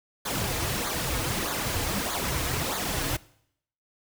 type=noise with flanger; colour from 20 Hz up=pink; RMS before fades=-29 dBFS; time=0.25-3.17 s; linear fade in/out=10 ms; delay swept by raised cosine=0.36 to 5.26 ms; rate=1.6 Hz; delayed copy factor=-0.75; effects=noise-tail reverb RT60 0.7 s tail -21 dB re dry